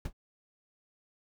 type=noise with exponential decay; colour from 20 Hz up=brown; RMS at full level=-25 dBFS; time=0.05-0.13 s; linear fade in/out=5 ms; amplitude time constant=16 ms; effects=none